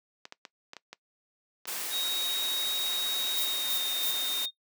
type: clicks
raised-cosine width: 0.2 ms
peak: -24 dBFS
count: 8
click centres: 0.254 / 0.324 / 0.452 / 0.734 / 0.767 / 0.93 / 1.655 / 1.765 s
type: noise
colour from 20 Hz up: white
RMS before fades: -35 dBFS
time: 1.67-4.46 s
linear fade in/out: 10 ms
type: tone with pitch glide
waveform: sine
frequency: 3770 to 3688 Hz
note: A#7 to A#7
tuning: +19 to -19 cents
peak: -29 dBFS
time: 1.9-4.51 s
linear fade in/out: 50 ms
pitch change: -38 cents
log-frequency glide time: 3.34-3.79 s
type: noise bursts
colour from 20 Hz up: violet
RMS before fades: -32 dBFS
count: 3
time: 3.37-4.11 s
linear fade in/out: 0 ms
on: 80 ms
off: 250 ms
effects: noise-tail reverb RT60 0.1 s tail -20 dB re dry + high-pass 300 Hz 12 dB/octave